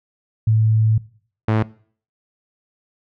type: tone pair in turn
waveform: sine / sawtooth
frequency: 110 / 109.41 Hz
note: A2 / A2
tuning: 0 / -9 cents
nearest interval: unison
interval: 9 cents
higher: first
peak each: -12 / -11 dBFS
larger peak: second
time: 0.47-0.98 / 1.48-1.63 s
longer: first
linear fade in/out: 5 ms
effects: noise-tail reverb RT60 0.5 s tail -21 dB re dry + low-pass 2000 Hz 12 dB/octave